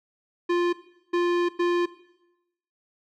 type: tone bursts at uneven times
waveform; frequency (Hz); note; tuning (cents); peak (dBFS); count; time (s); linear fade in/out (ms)
square; 349.2; F4; 0; -21; 3; 0.49-0.73 / 1.13-1.49 / 1.59-1.86; 10
effects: noise-tail reverb RT60 0.9 s tail -17 dB re dry + low-pass 3000 Hz 12 dB/octave